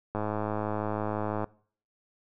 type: click train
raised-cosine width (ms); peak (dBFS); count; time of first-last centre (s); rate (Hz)
1; -17; 138; 0.15-1.442; 106
effects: noise-tail reverb RT60 0.5 s tail -22 dB re dry